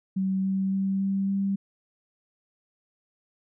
sine tone with pitch steps, 190.7 / 192.14 / 193.59 / 195.04 / 196.51 Hz, G3 / G3 / G3 / G3 / G3, -47 / -34 / -21 / -8 / +5 cents, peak -23 dBFS, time 0.16-1.56 s, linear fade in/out 10 ms, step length 280 ms, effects none

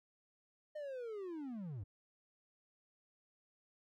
triangle linear sweep, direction down, 615 to 87.1 Hz, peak -40 dBFS, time 0.75-1.84 s, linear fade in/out 10 ms, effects none

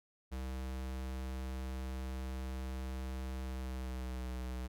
square tone with pitch glide, 65 to 62.89 Hz, C2 to B1, -11 to +32 cents, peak -39 dBFS, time 0.31-4.68 s, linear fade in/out 20 ms, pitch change -57 cents, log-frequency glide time 3.42-4.29 s, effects none

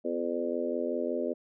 harmonic tone with a mistuned harmonic, 85.3 Hz, F2, 40 cents flat, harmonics 3 / 4 / 5 / 6 / 7, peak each -35 / -35 / -35 / -35 / -35 dBFS, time 0.04-1.34 s, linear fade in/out 20 ms, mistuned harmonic 3, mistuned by -27 cents, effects none

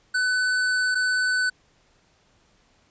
square tone pair in turn, 1503 / 1503 Hz, F#6 / F#6, +27 / +27 cents, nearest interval unison, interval 0 cents, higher neither, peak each -21 dBFS, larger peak neither, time 0.14-0.95 / 0.95-1.5 s, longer first, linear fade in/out 10 ms, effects pink hiss -62 dBFS RMS until 2.9 s + resampled to 16000 Hz

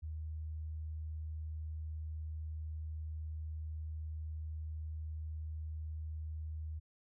sine tone, 78.1 Hz, D#2, 7 cents sharp, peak -39 dBFS, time 0.02-6.8 s, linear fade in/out 20 ms, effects none

